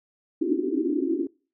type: band-pass noise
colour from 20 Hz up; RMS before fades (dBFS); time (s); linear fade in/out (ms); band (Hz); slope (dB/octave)
white; -25; 0.41-1.27; 10; 260 to 380; 96
effects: noise-tail reverb RT60 0.4 s tail -25 dB re dry